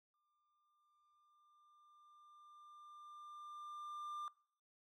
triangle tone with exponential growth, 1194 Hz, D6, 28 cents sharp, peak -40 dBFS, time 0.14-4.28 s, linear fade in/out 1 ms, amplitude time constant 900 ms, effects noise-tail reverb RT60 0.6 s tail -23 dB re dry

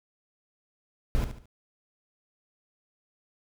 brown noise with echo, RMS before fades -25 dBFS, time 1.15-1.24 s, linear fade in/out 0 ms, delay 72 ms, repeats 3, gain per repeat -9 dB, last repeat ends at 1.456 s, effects none

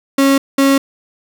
35% pulse tone bursts at uneven times, 274 Hz, C#4, 20 cents flat, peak -7 dBFS, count 2, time 0.18-0.38 / 0.58-0.78 s, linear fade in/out 5 ms, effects none

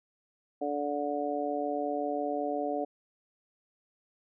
harmonic tone, 145.4 Hz, D3, 17 cents flat, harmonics 2 / 3 / 4 / 5, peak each -35 / -36 / -34 / -34 dBFS, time 0.61-2.85 s, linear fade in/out 10 ms, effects none

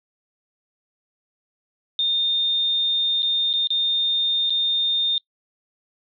sine tone with dropouts, 3640 Hz, A#7, 42 cents flat, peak -18 dBFS, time 1.99-5.18 s, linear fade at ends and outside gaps 1 ms, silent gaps 3.222-3.229 / 3.53-3.537 / 3.672-3.704 / 4.497-4.504 s, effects noise-tail reverb RT60 0.1 s tail -22 dB re dry

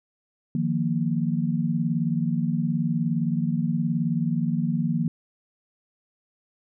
sine chord, Eb suspended second, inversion none, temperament equal, 155.56 / 174.61 / 233.1 Hz, Eb3 / F3 / Bb3, 0 / 0 / 0 cents, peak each -26 dBFS, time 0.55-5.08 s, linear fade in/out 2 ms, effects none

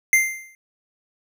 square tone with exponential decay, 2091 Hz, C7, 2 cents flat, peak -11 dBFS, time 0.13-0.55 s, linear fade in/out 1 ms, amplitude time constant 90 ms, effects none

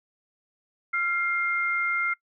sine tone pair together, 1381.3 / 2114 Hz, F6 / C7, -19 / +17 cents, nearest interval perfect fifth, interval 736 cents, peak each -26 dBFS, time 0.93-2.14 s, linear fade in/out 10 ms, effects noise-tail reverb RT60 0.1 s tail -22 dB re dry

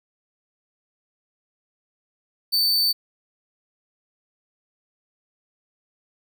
45% pulse tone, 4547 Hz, C#8, 43 cents sharp, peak -17 dBFS, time 2.52-2.93 s, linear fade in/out 20 ms, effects none

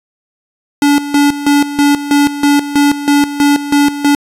square tone with tremolo, 287.3 Hz, D4, 38 cents flat, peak -7 dBFS, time 0.82-4.15 s, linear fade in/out 2 ms, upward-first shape square, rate 3.1 Hz, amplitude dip 75%, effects resampled to 32000 Hz

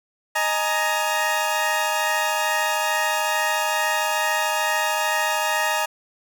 20% pulse chord, D# suspended fourth, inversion none, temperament equal with one note detuned, 622.3 / 838.8 / 932.3 Hz, D#5 / G#5 / A#5, 0 / +17 / 0 cents, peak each -21 / -20 / -19 dBFS, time 0.35-5.86 s, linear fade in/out 10 ms, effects none

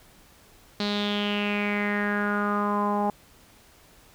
sawtooth tone with low-pass filter sweep, 205.7 Hz, G#3, 16 cents flat, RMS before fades -26 dBFS, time 0.8-3.1 s, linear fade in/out 2 ms, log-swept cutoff 4200 to 850 Hz, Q 5.9, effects pink hiss -55 dBFS RMS until 4.14 s

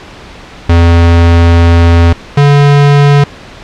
square tone pair in turn, 84.8 / 143.32 Hz, E2 / D3, +50 / -42 cents, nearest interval major sixth, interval 908 cents, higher second, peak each -3 dBFS, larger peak neither, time 0.69-2.13 / 2.37-3.24 s, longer first, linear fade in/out 5 ms, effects pink hiss -30 dBFS RMS until 3.63 s + low-pass 4000 Hz 12 dB/octave

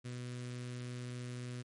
sawtooth tone with notch filter, 123.47 Hz, B2, in tune, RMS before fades -43 dBFS, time 0.04-1.63 s, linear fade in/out 20 ms, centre 820 Hz, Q 0.79, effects MP3 48 kbps

